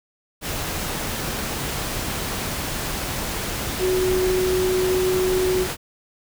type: tone in noise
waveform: sine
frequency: 370 Hz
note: F#4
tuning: in tune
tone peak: -18 dBFS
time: 3.79-5.67 s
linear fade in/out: 50 ms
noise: pink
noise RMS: -27 dBFS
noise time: 0.41-5.77 s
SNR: +6 dB
effects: none